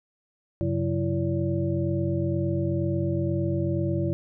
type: tone cluster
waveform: sine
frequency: 94.5 / 136.6 / 185 / 335.4 / 573 Hz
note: F#2 / C#3 / F#3 / E4 / D5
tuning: +37 / -25 / 0 / +30 / -43 cents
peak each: -29 / -28 / -32 / -28 / -33 dBFS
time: 0.61-4.13 s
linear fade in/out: 0 ms
effects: none